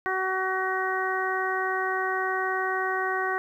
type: harmonic tone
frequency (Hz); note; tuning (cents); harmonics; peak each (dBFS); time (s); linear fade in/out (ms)
376.6; F#4; +31; 1 / 2 / 3 / 4 / 5; -31 / -31 / -31 / -31 / -31; 0.06-3.38; 0
effects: 10-bit